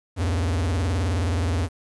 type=tone with vibrato; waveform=square; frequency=87.7 Hz; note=F2; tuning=8 cents sharp; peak=-22 dBFS; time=0.16-1.69 s; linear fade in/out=50 ms; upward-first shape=triangle; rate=19 Hz; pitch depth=280 cents each way; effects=resampled to 22050 Hz + 8-bit